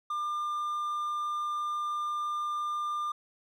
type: tone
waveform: triangle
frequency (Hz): 1199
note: D6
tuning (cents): +36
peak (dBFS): -28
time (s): 0.1-3.12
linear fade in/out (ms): 5
effects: none